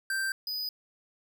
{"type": "tone pair in turn", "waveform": "square", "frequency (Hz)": [1568, 4978], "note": ["G6", "D#8"], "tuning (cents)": [0, 0], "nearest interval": "octave + minor sixth", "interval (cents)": 2000, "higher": "second", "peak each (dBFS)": [-29, -32], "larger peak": "first", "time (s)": [[0.1, 0.32], [0.47, 0.69]], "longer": "neither", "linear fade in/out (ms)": 2, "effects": []}